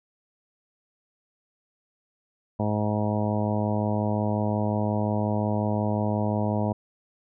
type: harmonic tone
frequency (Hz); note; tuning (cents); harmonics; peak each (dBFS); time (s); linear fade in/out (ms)
105.6; G#2; +29; 1 / 2 / 3 / 4 / 5 / 6 / 7 / 8 / 9; -27 / -27 / -34 / -36 / -34 / -32 / -36 / -38 / -36; 2.59-6.73; 10
effects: none